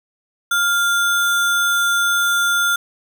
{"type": "tone with sample-and-hold", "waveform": "sine", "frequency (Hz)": 1401, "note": "F6", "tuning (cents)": 5, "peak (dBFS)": -14, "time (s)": [0.51, 2.76], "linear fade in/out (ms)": 5, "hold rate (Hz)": 4900, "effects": []}